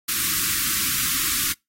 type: band-stop noise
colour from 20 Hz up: white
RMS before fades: -23 dBFS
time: 0.08-1.53 s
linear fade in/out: 10 ms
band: 360 to 1100 Hz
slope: 96 dB/octave
effects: noise-tail reverb RT60 0.2 s tail -26 dB re dry + AAC 48 kbps